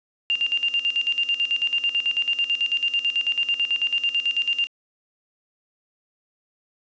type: tone with tremolo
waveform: sine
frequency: 2794 Hz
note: F7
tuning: in tune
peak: -18 dBFS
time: 0.3-4.67 s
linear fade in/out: 0 ms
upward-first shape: square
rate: 9.1 Hz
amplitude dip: 75%
effects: resampled to 16000 Hz + 8-bit

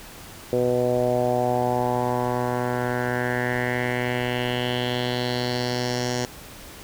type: tone with low-pass filter sweep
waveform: 10% pulse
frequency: 123.47 Hz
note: B2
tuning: in tune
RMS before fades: -24 dBFS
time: 0.53-6.25 s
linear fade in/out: 0 ms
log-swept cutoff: 490 to 6200 Hz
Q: 3.5
effects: pink hiss -42 dBFS RMS until 6.83 s

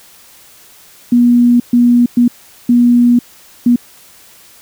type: tone bursts at uneven times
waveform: sine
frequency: 241.3 Hz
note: B3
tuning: 40 cents flat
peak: -5 dBFS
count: 5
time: 1.12-1.6 / 1.73-2.06 / 2.17-2.28 / 2.69-3.19 / 3.66-3.76 s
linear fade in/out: 5 ms
effects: white hiss -42 dBFS RMS until 4.61 s

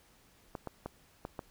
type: clicks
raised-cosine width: 1 ms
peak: -24 dBFS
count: 5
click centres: 0.552 / 0.673 / 0.86 / 1.251 / 1.392 s
effects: pink hiss -64 dBFS RMS until 1.5 s

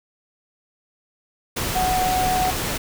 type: tone in noise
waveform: sine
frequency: 740 Hz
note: F#5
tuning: in tune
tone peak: -19 dBFS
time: 1.75-2.51 s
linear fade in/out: 10 ms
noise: pink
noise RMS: -25 dBFS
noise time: 1.56-2.78 s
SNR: +3 dB
effects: none

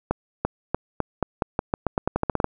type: accelerating click train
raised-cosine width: 1 ms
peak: -7 dBFS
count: 17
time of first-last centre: 0.11-2.444 s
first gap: 340 ms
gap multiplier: 0.87
effects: none

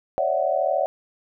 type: tone cluster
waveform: sine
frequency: 550 / 591 / 664 / 745 Hz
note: C#5 / D5 / E5 / F#5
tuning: -14 / +11 / +12 / +12 cents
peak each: -25 dBFS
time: 0.18-0.86 s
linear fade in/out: 0 ms
effects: none

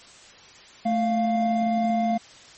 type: tone pair together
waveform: triangle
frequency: 220 / 698.5 Hz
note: A3 / F5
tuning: 0 / 0 cents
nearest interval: octave + minor sixth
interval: 2000 cents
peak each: -21 dBFS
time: 0.85-2.18 s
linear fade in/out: 10 ms
effects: white hiss -48 dBFS RMS until 2.57 s + MP3 32 kbps

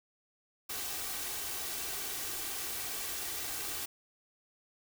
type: noise with comb filter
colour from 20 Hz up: white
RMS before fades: -38 dBFS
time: 0.69-3.86 s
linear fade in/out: 10 ms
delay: 2.6 ms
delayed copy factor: +0.5
effects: none

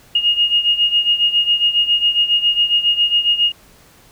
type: beating tone pair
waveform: sine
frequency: 2854 / 2861.3 Hz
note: F7 / F7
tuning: +37 / +41 cents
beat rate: 7.3 Hz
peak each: -14 / -18 dBFS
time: 0.15-3.52 s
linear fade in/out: 5 ms
effects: pink hiss -48 dBFS RMS until 4.11 s

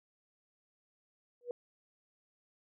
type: tone with exponential growth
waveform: sine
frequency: 485.3 Hz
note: B4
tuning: 30 cents flat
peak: -31 dBFS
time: 1.41-1.51 s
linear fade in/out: 1 ms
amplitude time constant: 21 ms
effects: none

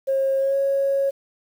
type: tone with pitch glide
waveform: sine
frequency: 539 to 550.3 Hz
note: C#5 to C#5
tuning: -49 to -13 cents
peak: -17 dBFS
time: 0.07-1.11 s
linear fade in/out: 20 ms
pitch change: +36 cents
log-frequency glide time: 0.38-0.56 s
effects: tanh soft clip ceiling -13 dBFS + 8-bit

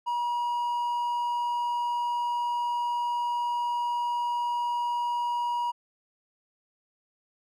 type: tone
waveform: triangle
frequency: 959 Hz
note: A#5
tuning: 49 cents sharp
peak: -24 dBFS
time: 0.06-5.72 s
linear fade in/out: 20 ms
effects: none

